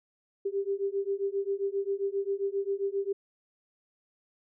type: beating tone pair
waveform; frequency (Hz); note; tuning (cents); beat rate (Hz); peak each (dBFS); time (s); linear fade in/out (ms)
sine; 392 / 399.5; G4 / G4; 0 / +33; 7.5; -31; 0.45-3.13; 10
effects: none